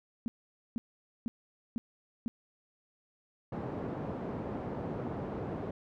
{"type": "tone bursts", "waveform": "sine", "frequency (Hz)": 233.1, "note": "A#3", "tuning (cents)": 0, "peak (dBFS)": -30, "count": 5, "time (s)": [0.26, 2.28], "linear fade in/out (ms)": 0, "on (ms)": 20, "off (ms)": 480}
{"type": "band-pass noise", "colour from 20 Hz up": "pink", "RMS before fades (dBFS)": -38, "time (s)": [3.52, 5.71], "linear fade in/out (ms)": 5, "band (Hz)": [120, 680], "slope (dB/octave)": 12}
{"effects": []}